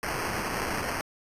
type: noise with sample-and-hold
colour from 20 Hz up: violet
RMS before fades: -31 dBFS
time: 0.03-1.01 s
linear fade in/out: 0 ms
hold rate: 3675 Hz
effects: resampled to 32000 Hz